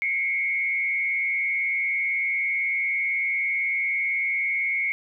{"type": "tone with frequency modulation", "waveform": "sine", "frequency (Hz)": 2186, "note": "C#7", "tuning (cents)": -25, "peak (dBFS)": -22, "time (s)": [0.02, 4.92], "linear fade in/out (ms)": 0, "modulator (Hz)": 110, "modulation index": 0.74, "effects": []}